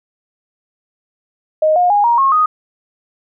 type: tone with pitch steps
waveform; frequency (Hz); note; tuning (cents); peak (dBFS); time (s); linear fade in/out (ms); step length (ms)
sine; 622.3 / 714.8 / 821.1 / 943.2 / 1083.5 / 1244.6; D#5 / F5 / G#5 / A#5 / C#6 / D#6; 0 / +40 / -20 / +20 / -40 / 0; -9; 1.62-2.46; 5; 140
effects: none